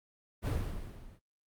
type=noise with level ramp; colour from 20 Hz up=brown; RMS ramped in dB=-28 to -55 dBFS; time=0.42-1.2 s; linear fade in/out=50 ms; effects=Opus 32 kbps